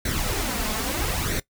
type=noise with flanger; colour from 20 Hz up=pink; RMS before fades=-26 dBFS; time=0.05-1.4 s; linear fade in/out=5 ms; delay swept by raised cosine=0.49 to 4.69 ms; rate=0.77 Hz; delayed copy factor=+0.65; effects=noise-tail reverb RT60 0.1 s tail -19 dB re dry